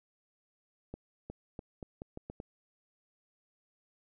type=accelerating click train; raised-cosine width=2 ms; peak=-28 dBFS; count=8; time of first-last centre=0.94-2.401 s; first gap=360 ms; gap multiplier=0.81; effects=none